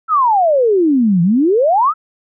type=exponential two-way sweep; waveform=sine; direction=down then up; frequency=1351 to 164.81 to 1351 Hz; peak=-9 dBFS; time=0.08-1.94 s; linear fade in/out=50 ms; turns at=1.22 s; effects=none